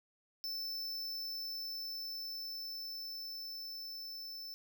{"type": "tone with level ramp", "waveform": "square", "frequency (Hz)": 5290, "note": "E8", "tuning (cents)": 5, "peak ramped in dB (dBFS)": [-38, -44], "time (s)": [0.44, 4.54], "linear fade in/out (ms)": 0, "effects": []}